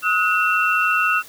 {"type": "tone cluster", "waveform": "sine", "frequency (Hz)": [1273, 1459, 2705], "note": ["D#6", "F#6", "E7"], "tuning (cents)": [39, -25, 44], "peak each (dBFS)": -20, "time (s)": [0.02, 1.23], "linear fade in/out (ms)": 50, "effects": ["white hiss -43 dBFS RMS until 1.28 s", "high-pass 60 Hz 12 dB/octave"]}